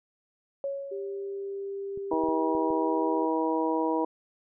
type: tone with exponential decay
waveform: sine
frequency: 554.4 Hz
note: C#5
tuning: in tune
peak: -27 dBFS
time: 0.64-1.7 s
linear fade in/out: 1 ms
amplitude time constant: 230 ms
type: tone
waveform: sine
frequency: 395.6 Hz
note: G4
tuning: 16 cents sharp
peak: -32 dBFS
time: 0.91-3.26 s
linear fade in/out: 10 ms
type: clicks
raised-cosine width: 3 ms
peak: -33 dBFS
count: 6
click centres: 1.975 / 2.135 / 2.238 / 2.287 / 2.551 / 2.705 s
type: harmonic tone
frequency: 160.3 Hz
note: E3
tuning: 48 cents flat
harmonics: 2 / 3 / 4 / 5 / 6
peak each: -28 / -30 / -34 / -36 / -30 dBFS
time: 2.11-4.05 s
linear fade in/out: 5 ms
effects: none